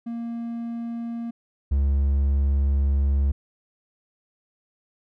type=tone pair in turn; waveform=triangle; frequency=233.1 / 69.46 Hz; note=A#3 / C#2; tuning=0 / +4 cents; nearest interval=octave + major sixth; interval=2096 cents; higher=first; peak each=-26 / -16 dBFS; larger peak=second; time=0.06-1.31 / 1.71-3.32 s; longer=second; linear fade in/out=10 ms; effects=none